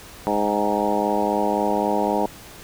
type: harmonic tone with a mistuned harmonic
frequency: 103.83 Hz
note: G#2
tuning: in tune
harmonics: 2 / 3 / 4 / 5 / 6 / 7 / 8 / 9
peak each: -27 / -27 / -27 / -27 / -27 / -27 / -27 / -27 dBFS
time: 0.27-2.26 s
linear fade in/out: 0 ms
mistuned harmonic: 7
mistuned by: +47 cents
effects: pink hiss -42 dBFS RMS until 2.63 s